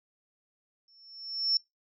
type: tone with exponential growth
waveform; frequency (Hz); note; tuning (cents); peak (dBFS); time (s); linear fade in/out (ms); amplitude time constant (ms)
sine; 5400; E8; +41; -21; 0.88-1.57; 1; 150
effects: noise-tail reverb RT60 0.2 s tail -26 dB re dry